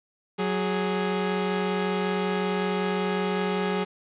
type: tone pair together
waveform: sawtooth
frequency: 185 / 415.3 Hz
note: F#3 / G#4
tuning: 0 / 0 cents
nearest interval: octave + major second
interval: 1400 cents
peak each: -23 dBFS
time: 0.38-3.85 s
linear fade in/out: 20 ms
effects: resampled to 8000 Hz + 8-bit